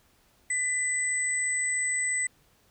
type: tone pair together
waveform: sine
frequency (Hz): 2000 / 8023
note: B6 / B8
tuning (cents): +21 / +26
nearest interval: 2 octaves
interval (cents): 2405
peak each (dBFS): -28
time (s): 0.5-2.27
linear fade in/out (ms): 5
effects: pink hiss -64 dBFS RMS until 2.7 s